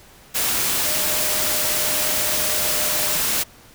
sine tone in noise, 610 Hz, D#5, 34 cents flat, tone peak -32 dBFS, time 0.84-3.18 s, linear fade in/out 20 ms, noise white, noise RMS -21 dBFS, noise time 0.34-3.44 s, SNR -14 dB, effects pink hiss -48 dBFS RMS until 3.74 s

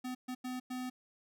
square tone bursts at uneven times, 253 Hz, B3, 42 cents sharp, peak -38 dBFS, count 4, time 0.04-0.15 / 0.28-0.35 / 0.44-0.6 / 0.7-0.9 s, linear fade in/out 10 ms, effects none

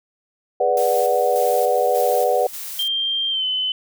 sine chord, G# half-diminished seventh, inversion none, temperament equal, 415.3 / 493.9 / 587.3 / 740 Hz, G#4 / B4 / D5 / F#5, 0 / 0 / 0 / 0 cents, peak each -25 / -19 / -21 / -20 dBFS, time 0.6-2.47 s, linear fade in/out 5 ms
blue noise with tremolo, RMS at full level -31 dBFS, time 0.77-2.88 s, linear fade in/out 2 ms, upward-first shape square, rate 1.7 Hz, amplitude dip 50%
sine tone with pitch glide, 3176 to 3033 Hz, G7 to F#7, +22 to +42 cents, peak -19 dBFS, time 2.79-3.72 s, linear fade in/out 2 ms, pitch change -80 cents, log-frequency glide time 3.3-3.45 s
effects none

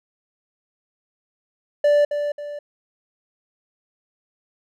triangle tone with echo, 585 Hz, D5, 7 cents flat, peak -11 dBFS, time 1.84-2.05 s, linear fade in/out 5 ms, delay 270 ms, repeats 2, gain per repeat -8 dB, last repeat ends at 2.59 s, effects none

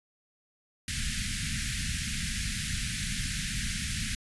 pink band-stop noise, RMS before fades -32 dBFS, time 0.88-4.15 s, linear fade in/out 2 ms, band 230 to 1600 Hz, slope 48 dB/octave, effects resampled to 24000 Hz

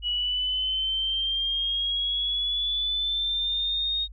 sine linear sweep, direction up, 2917 to 3729 Hz, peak -24 dBFS, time 0.02-4.08 s, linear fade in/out 50 ms, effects added 50 Hz sine -40 dBFS peak until 4.12 s

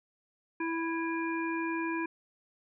harmonic tone with a mistuned harmonic, 329.6 Hz, E4, in tune, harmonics 1 / 3 / 5 / 7, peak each -32 / -37 / -39 / -40 dBFS, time 0.6-2.06 s, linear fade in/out 5 ms, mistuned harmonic 7, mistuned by +70 cents, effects none

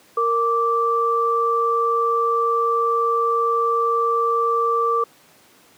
sine tone pair together, 463.5 / 1169 Hz, A#4 / D6, -10 / -8 cents, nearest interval octave + major third, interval 1602 cents, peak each -21 / -18 dBFS, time 0.17-5.04 s, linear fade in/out 5 ms, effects pink hiss -52 dBFS RMS until 5.77 s + high-pass 200 Hz 12 dB/octave

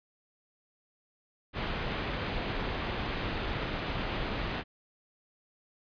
pink low-pass noise, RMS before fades -34 dBFS, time 1.53-4.64 s, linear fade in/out 50 ms, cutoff 3700 Hz, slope 24 dB/octave, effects resampled to 11025 Hz

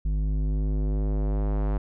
square tone with low-pass filter sweep, 51.2 Hz, G#1, 24 cents flat, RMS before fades -25 dBFS, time 0.05-1.78 s, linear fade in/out 5 ms, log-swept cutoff 150 to 1100 Hz, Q 0.87, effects none

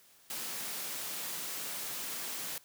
white high-pass noise, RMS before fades -39 dBFS, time 0.3-2.58 s, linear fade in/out 2 ms, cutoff 120 Hz, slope 96 dB/octave, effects white hiss -62 dBFS RMS until 2.64 s + high-pass 60 Hz 12 dB/octave

